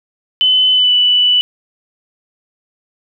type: tone with pitch glide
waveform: sine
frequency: 3026 to 2971 Hz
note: F#7 to F#7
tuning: +38 to +6 cents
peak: -8 dBFS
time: 0.41-1.41 s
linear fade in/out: 0 ms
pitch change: -32 cents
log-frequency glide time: 0.72-0.93 s
effects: none